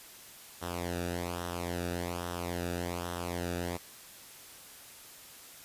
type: tone with flanger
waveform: sawtooth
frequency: 87.31 Hz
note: F2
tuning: in tune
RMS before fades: -36 dBFS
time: 0.61-3.78 s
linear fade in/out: 20 ms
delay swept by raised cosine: 0.43 to 0.96 ms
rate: 1.2 Hz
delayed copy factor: -0.75
effects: white hiss -51 dBFS RMS until 5.64 s + resampled to 32000 Hz